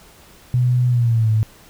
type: tone with pitch glide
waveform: sine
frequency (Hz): 124.2 to 109.38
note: B2 to A2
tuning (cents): +10 to -10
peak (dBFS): -13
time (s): 0.54-1.43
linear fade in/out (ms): 0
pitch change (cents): -220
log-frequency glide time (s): 0.88-1.3
effects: pink hiss -47 dBFS RMS until 1.69 s